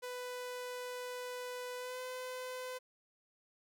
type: tone with pitch glide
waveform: sawtooth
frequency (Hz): 497 to 507.7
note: B4 to B4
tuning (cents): +11 to +48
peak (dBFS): -37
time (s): 0.02-2.79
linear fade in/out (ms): 20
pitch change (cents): +37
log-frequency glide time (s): 1.77-2
effects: none